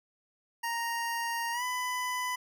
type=tone with pitch glide; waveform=25% pulse; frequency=932 to 998.9 Hz; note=A#5 to B5; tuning=-1 to +19 cents; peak=-27 dBFS; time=0.63-2.36 s; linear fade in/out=10 ms; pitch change=+120 cents; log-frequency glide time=1.52-1.63 s; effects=none